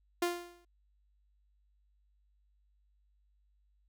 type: tone with exponential decay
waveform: sawtooth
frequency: 349.1 Hz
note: F4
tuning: 1 cent flat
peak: -23 dBFS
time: 0.22-0.65 s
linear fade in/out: 5 ms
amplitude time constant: 93 ms
effects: added 50 Hz sine -68 dBFS peak until 3.88 s